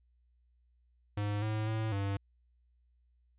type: tone with pitch steps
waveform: square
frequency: 103.2 / 108.3 / 110.2 / 99.2 Hz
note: G#2 / A2 / A2 / G2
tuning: -10 / -27 / +3 / +21 cents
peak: -32 dBFS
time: 1.17-2.17 s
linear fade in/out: 5 ms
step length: 250 ms
effects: added 60 Hz sine -66 dBFS peak until 3.38 s + resampled to 8000 Hz